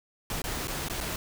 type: noise with dropouts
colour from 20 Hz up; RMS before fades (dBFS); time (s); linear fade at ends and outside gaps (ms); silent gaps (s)
pink; -33; 0.3-1.16; 2; 0.419-0.44 / 0.673-0.68 / 0.885-0.898 / 1.005-1.009
effects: none